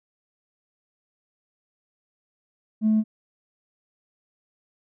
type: tone with tanh clipping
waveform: triangle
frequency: 217 Hz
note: A3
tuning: 24 cents flat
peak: -17 dBFS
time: 2.81-3.04 s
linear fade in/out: 50 ms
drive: 5 dB
effects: none